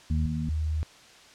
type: harmonic tone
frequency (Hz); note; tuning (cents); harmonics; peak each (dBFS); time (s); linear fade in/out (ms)
77.78; D#2; 0; 1 / 2 / 3; -24 / -30 / -32; 0.1-0.49; 5
type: tone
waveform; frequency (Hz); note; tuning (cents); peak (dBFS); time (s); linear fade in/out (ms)
sine; 77.78; D#2; 0; -25; 0.26-0.83; 0
effects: white hiss -52 dBFS RMS until 1.34 s + low-pass 6000 Hz 12 dB/octave